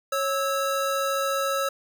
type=tone pair together; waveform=square; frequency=549.1 / 1306 Hz; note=C#5 / E6; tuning=-17 / -17 cents; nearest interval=octave + minor third; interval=1500 cents; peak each=-27 dBFS; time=0.12-1.69 s; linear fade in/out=5 ms; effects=none